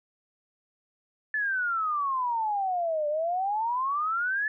sine exponential two-way sweep, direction down then up, 1751 to 585 to 1751 Hz, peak -25 dBFS, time 1.34-4.48 s, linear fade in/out 2 ms, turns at 3.08 s, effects none

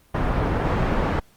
pink low-pass noise, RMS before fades -22 dBFS, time 0.14-1.2 s, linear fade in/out 10 ms, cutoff 1400 Hz, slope 12 dB/octave, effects pink hiss -58 dBFS RMS until 1.36 s + Opus 32 kbps

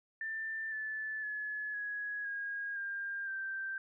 sine tone with pitch steps, 1781 / 1743.3 / 1706.5 / 1670.4 / 1635.1 / 1600.5 / 1566.7 Hz, A6 / A6 / G#6 / G#6 / G#6 / G6 / G6, +21 / -17 / +47 / +10 / -27 / +36 / -1 cents, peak -36 dBFS, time 0.21-3.78 s, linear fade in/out 2 ms, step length 510 ms, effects none

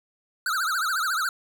square tone with vibrato, 1399 Hz, F6, 3 cents sharp, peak -24 dBFS, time 0.46-1.29 s, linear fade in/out 2 ms, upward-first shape triangle, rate 14 Hz, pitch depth 230 cents each way, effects none

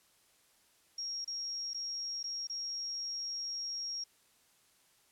sine tone with dropouts, 5588 Hz, F8, in tune, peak -36 dBFS, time 0.98-4.04 s, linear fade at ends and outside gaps 5 ms, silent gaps 1.246-1.276 / 1.735-1.744 / 2.23-2.24 / 2.472-2.497 s, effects white hiss -68 dBFS RMS until 5.11 s + low-pass 12000 Hz 12 dB/octave

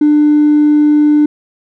sine tone with hard clipping, 298.1 Hz, D4, 26 cents sharp, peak -6 dBFS, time 0.01-1.26 s, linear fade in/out 5 ms, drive 1 dB, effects none

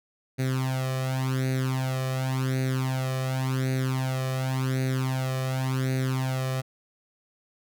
sawtooth tone with flanger, 130.81 Hz, C3, in tune, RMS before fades -27 dBFS, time 0.38-6.62 s, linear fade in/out 20 ms, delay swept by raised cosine 0.47 to 1.67 ms, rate 0.9 Hz, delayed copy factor +0.8, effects none

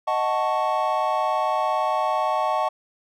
triangle chord, D# half-diminished seventh, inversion none, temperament equal, 622.3 / 740 / 880 / 1108.7 Hz, D#5 / F#5 / A5 / C#6, 0 / 0 / 0 / 0 cents, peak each -24 dBFS, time 0.07-2.69 s, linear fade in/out 10 ms, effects none

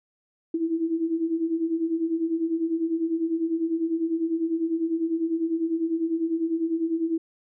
sine beating tone pair, 319.9 / 329.9 Hz, D#4 / E4, +48 / +1 cents, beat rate 10 Hz, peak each -29 / -24 dBFS, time 0.54-7.18 s, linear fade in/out 5 ms, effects none

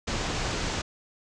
pink low-pass noise, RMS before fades -30 dBFS, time 0.07-0.82 s, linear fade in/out 10 ms, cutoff 7400 Hz, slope 48 dB/octave, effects none

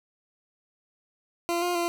20% pulse tone with pitch steps, 343.2 / 353.2 / 343.7 Hz, F4 / F4 / F4, -30 / +20 / -28 cents, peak -20 dBFS, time 1.49-1.88 s, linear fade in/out 0 ms, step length 130 ms, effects none

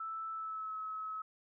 sine tone with pitch glide, 1318.5 to 1287.6 Hz, E6 to E6, 0 to -41 cents, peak -38 dBFS, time 0-1.22 s, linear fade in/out 5 ms, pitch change -41 cents, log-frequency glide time 0.32-0.77 s, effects none

